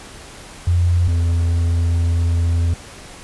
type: tone pair in turn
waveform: sine / triangle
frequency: 87.31 / 84.78 Hz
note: F2 / E2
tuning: 0 / +49 cents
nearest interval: minor second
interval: 51 cents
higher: first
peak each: -12 dBFS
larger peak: neither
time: 0.67-1.08 / 1.08-2.74 s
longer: second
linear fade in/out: 5 ms
effects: pink hiss -38 dBFS RMS until 3.23 s + resampled to 24000 Hz